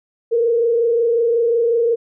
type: tone with frequency modulation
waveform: sine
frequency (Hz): 466.2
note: A#4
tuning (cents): 0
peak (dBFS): -13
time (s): 0.31-1.96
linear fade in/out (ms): 20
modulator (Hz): 25.5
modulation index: 0.61
effects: none